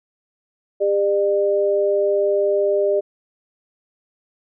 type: tone pair together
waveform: sine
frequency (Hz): 401.1 / 601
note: G4 / D5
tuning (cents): +40 / +40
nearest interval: perfect fifth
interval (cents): 700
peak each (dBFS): -18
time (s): 0.8-3.01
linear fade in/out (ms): 20
effects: none